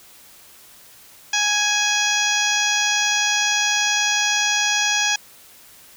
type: harmonic tone with a mistuned harmonic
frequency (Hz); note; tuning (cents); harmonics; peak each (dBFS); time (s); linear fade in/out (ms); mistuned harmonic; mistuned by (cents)
830.6; G#5; 0; 1 / 2 / 3 / 4 / 5 / 6 / 7 / 8; -27 / -23 / -24 / -24 / -32 / -28 / -25 / -27; 1.33-5.16; 5; 3; +17
effects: white hiss -47 dBFS RMS until 5.96 s